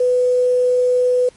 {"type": "tone with quantisation", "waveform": "sine", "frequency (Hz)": 498.3, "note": "B4", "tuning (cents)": 15, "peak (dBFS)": -12, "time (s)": [0, 1.29], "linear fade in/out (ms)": 5, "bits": 6, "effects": ["pink hiss -51 dBFS RMS until 1.36 s", "MP3 48 kbps"]}